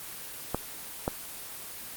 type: clicks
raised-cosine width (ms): 1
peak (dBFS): -12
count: 2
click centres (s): 0.546 / 1.079
effects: white hiss -41 dBFS RMS until 1.96 s + Opus 24 kbps